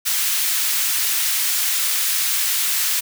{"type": "high-pass noise", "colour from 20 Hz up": "white", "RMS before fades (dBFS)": -20, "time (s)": [0.05, 3.01], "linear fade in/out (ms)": 20, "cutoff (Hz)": 1600, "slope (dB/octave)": 12, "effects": []}